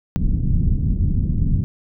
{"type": "low-pass noise", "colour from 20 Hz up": "pink", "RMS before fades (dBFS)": -18, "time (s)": [0.16, 1.64], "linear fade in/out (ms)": 0, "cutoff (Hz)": 210, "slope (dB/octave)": 24, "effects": []}